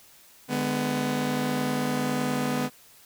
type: chord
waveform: sawtooth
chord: G# diminished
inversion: second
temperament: just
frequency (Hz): 149.51 / 207.7 / 249.2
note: D3 / G#3 / B3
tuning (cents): +31 / 0 / +16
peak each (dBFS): -28 / -28 / -23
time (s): 0.48-2.7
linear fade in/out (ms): 50
effects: white hiss -54 dBFS RMS until 3.05 s